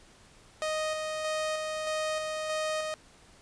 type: tone with tremolo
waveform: sawtooth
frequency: 622.3 Hz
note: D#5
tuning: in tune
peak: -25 dBFS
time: 0.62-2.94 s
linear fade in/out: 0 ms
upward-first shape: square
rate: 1.6 Hz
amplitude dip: 30%
effects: pink hiss -57 dBFS RMS until 3.41 s + resampled to 22050 Hz

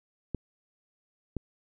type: clicks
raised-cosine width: 3 ms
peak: -18 / -19 dBFS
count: 2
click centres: 0.347 / 1.367 s
effects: none

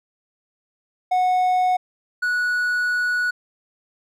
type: tone pair in turn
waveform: triangle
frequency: 734 / 1468 Hz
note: F#5 / F#6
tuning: -14 / -14 cents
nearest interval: octave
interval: 1200 cents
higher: second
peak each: -14 / -17 dBFS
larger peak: first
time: 1.11-1.77 / 2.22-3.31 s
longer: second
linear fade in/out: 10 ms
effects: none

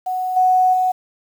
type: tone with level steps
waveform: sine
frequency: 740 Hz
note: F#5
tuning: in tune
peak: -19 / -11 / -14 dBFS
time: 0.06-0.92 s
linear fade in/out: 10 ms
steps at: 0.36 / 0.73 s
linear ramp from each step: 10 ms
effects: 7-bit

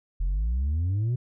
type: exponential sweep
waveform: sine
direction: up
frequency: 40.89 to 127.5 Hz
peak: -20 dBFS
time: 0.2-1.16 s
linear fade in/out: 10 ms
effects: tanh soft clip ceiling -22 dBFS

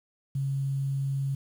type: tone with quantisation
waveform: sine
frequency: 137 Hz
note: C#3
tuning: 20 cents flat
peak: -26 dBFS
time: 0.35-1.35 s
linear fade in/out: 5 ms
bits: 9
effects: none

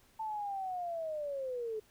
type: linear sweep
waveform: sine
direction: down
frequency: 890 to 423.7 Hz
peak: -35 dBFS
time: 0.19-1.8 s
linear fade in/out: 10 ms
effects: pink hiss -66 dBFS RMS until 1.9 s

